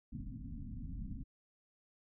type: low-pass noise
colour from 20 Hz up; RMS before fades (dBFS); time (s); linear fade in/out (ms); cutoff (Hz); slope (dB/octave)
pink; -44; 0.12-1.24; 10; 280; 96
effects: none